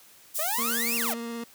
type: high-pass noise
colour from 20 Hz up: white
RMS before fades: -30 dBFS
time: 0.34-1.14 s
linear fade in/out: 20 ms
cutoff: 7400 Hz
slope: 12 dB/octave
type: exponential two-way sweep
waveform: sawtooth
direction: up then down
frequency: 587.3 to 2840 to 587.3 Hz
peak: -26 dBFS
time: 0.39-1.14 s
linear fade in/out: 2 ms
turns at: 0.96 s
type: tone with vibrato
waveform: 30% pulse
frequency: 233.1 Hz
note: A#3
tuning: in tune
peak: -30 dBFS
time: 0.58-1.44 s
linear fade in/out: 5 ms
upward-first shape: sine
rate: 17 Hz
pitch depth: 13 cents each way
effects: white hiss -54 dBFS RMS until 1.54 s + high-pass 80 Hz 12 dB/octave